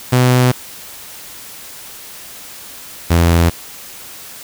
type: tone pair in turn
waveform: sawtooth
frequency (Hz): 125.8 / 84.62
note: B2 / E2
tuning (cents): +32 / +46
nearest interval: perfect fifth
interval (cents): 686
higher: first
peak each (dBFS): -5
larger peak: neither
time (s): 0.12-0.52 / 3.1-3.5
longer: neither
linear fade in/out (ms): 10
effects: white hiss -34 dBFS RMS until 4.43 s